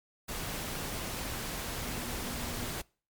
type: tone in noise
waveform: sine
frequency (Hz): 241.7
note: B3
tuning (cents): -37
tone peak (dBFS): -43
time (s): 1.84-2.66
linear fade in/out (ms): 10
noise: pink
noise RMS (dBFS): -37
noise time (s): 0.28-2.82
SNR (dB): -9
effects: noise-tail reverb RT60 0.4 s tail -25 dB re dry + MP3 96 kbps